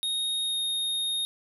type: tone with pitch glide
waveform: square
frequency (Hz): 3729 to 3708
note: A#7 to A#7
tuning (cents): 0 to -10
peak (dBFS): -27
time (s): 0.03-1.25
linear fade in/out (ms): 0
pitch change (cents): -10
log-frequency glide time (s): 0.43-0.58
effects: none